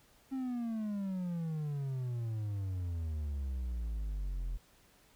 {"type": "exponential sweep", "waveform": "triangle", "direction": "down", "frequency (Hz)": [270, 41.2], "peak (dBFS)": -32, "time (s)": [0.31, 4.58], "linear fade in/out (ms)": 20, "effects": ["pink hiss -65 dBFS RMS until 5.15 s"]}